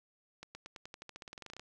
accelerating click train, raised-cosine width 0.2 ms, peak -29 dBFS, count 19, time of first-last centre 0.43-1.596 s, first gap 120 ms, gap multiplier 0.92, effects none

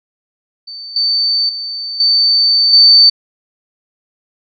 sine tone with level steps, 4555 Hz, C#8, 46 cents sharp, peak -26 / -11 / -20 / -8 / -3 dBFS, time 0.67-3.1 s, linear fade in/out 10 ms, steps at 0.96 / 1.49 / 2 / 2.73 s, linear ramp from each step 2 ms, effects none

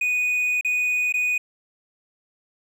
triangle tone with dropouts, 2479 Hz, D#7, 7 cents flat, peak -18 dBFS, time 0.01-1.38 s, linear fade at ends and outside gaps 5 ms, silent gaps 0.611-0.647 / 1.125-1.139 s, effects none

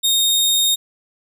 sawtooth tone, 3701 Hz, A#7, 13 cents flat, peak -11 dBFS, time 0.03-0.76 s, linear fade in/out 20 ms, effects none

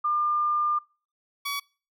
sine / 15% pulse tone pair in turn, 1200 / 1132.6 Hz, D6 / C#6, +37 / +37 cents, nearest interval minor second, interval 100 cents, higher first, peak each -22 dBFS, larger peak neither, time 0.04-0.79 / 1.45-1.6 s, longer first, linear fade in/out 10 ms, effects noise-tail reverb RT60 0.4 s tail -26 dB re dry

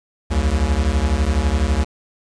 square beating tone pair, 64.7 / 76.7 Hz, C2 / D#2, -19 / -24 cents, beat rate 12 Hz, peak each -19 dBFS, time 0.3-1.85 s, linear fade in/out 20 ms, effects resampled to 22050 Hz + 7-bit

